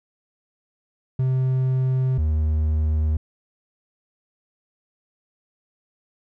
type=tone pair in turn; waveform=triangle; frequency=130 / 77.3 Hz; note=C3 / D#2; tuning=-11 / -11 cents; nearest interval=major sixth; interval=900 cents; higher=first; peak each=-16 dBFS; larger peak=neither; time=1.19-2.18 / 2.18-3.17 s; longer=neither; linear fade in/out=5 ms; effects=none